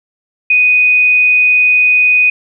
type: tone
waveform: sine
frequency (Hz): 2489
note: D#7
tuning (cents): 0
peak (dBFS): -6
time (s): 0.5-2.3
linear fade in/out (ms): 5
effects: none